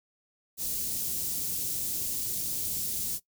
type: band-stop noise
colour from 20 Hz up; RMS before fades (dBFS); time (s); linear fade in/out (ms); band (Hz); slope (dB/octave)
white; -32; 0.57-3.2; 50; 300 to 5900; 12
effects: noise-tail reverb RT60 0.1 s tail -18 dB re dry